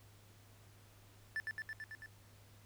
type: tone with echo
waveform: triangle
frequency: 1760 Hz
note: A6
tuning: in tune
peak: -34 dBFS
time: 1.36-1.4 s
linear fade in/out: 0 ms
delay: 110 ms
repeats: 6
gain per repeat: -2 dB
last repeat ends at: 2.06 s
effects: added 102 Hz sine -61 dBFS peak until 2.65 s + pink hiss -65 dBFS RMS until 2.65 s